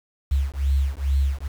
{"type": "beating tone pair", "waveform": "sine", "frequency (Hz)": [67.5, 69.8], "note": ["C#2", "C#2"], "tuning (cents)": [-45, 13], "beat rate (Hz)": 2.3, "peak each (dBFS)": -22, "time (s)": [0.31, 1.48], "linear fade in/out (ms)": 10, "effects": ["7-bit"]}